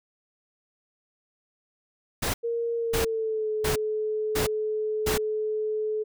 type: noise bursts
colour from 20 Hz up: pink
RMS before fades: -27 dBFS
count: 5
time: 2.22-5.18 s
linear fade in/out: 10 ms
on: 120 ms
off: 590 ms
type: tone with pitch glide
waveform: sine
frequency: 466.2 to 430 Hz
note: A#4 to A4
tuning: 0 to -40 cents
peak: -25 dBFS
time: 2.43-6.04 s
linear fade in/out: 20 ms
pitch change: -140 cents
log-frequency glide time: 2.76-3.49 s
effects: none